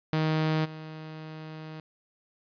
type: tone with level steps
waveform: sawtooth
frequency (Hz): 156.9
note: D#3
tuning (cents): +15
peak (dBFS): -20 / -35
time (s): 0.13-1.8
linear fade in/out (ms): 0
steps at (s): 0.64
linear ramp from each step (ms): 20
effects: resampled to 11025 Hz + 10-bit